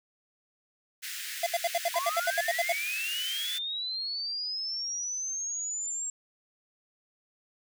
pink high-pass noise, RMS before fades -38 dBFS, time 1.02-3.59 s, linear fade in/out 20 ms, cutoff 1600 Hz, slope 48 dB/octave
square tone bursts, 683 Hz, F5, 39 cents flat, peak -25 dBFS, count 13, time 1.43-2.725 s, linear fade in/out 5 ms, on 35 ms, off 70 ms
sine linear sweep, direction up, 968 to 7540 Hz, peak -31 dBFS, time 1.94-6.1 s, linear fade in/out 2 ms
effects none

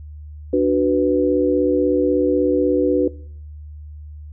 sine chord, B minor, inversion first, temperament equal, 293.7 / 370 / 493.9 Hz, D4 / F#4 / B4, 0 / 0 / 0 cents, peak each -18 dBFS, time 0.53-3.08 s, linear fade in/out 5 ms, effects noise-tail reverb RT60 0.6 s tail -21 dB re dry + added 75 Hz sine -33 dBFS peak until 4.32 s

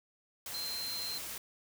sine tone in noise, 4132 Hz, C8, 22 cents flat, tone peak -37 dBFS, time 0.54-1.18 s, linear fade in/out 2 ms, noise white, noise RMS -42 dBFS, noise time 0.46-1.38 s, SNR +2 dB, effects none

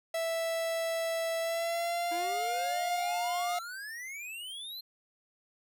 45% pulse tone with pitch glide, 659.3 to 706.6 Hz, E5 to F5, 0 to +20 cents, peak -30 dBFS, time 0.14-3.59 s, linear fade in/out 5 ms, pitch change +120 cents, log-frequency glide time 1.4-2.28 s
square exponential sweep, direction up, 324 to 4186 Hz, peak -40 dBFS, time 2.11-4.81 s, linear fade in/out 10 ms
effects none

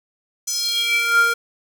square tone with high-pass filter sweep, 466.2 Hz, A#4, in tune, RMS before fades -19 dBFS, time 0.47-1.34 s, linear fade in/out 10 ms, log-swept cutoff 6400 to 1000 Hz, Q 5.2, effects 8-bit

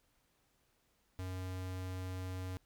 square tone, 92.5 Hz, F#2, in tune, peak -40 dBFS, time 1.19-2.57 s, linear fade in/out 0 ms, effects pink hiss -75 dBFS RMS until 2.65 s

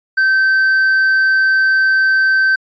triangle tone, 1549 Hz, G6, 21 cents flat, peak -8 dBFS, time 0.17-2.56 s, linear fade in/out 10 ms, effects resampled to 16000 Hz

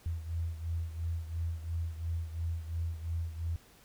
sine beating tone pair, 82.41 / 85.31 Hz, E2 / F2, 0 / -40 cents, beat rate 2.9 Hz, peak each -34 / -39 dBFS, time 0.06-3.56 s, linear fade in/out 0 ms, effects pink hiss -60 dBFS RMS until 3.84 s

